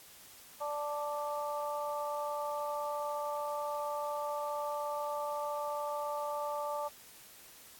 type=harmonic tone; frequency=293.7 Hz; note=D4; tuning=in tune; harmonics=2 / 3 / 4; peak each=-37 / -38 / -40 dBFS; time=0.6-6.89 s; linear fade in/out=20 ms; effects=white hiss -55 dBFS RMS until 7.79 s + AAC 64 kbps